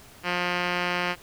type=tone with low-pass filter; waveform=5% pulse; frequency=177.4 Hz; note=F3; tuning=27 cents sharp; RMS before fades=-27 dBFS; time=0.23-1.16 s; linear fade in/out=50 ms; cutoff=3300 Hz; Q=3.4; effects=pink hiss -50 dBFS RMS until 1.22 s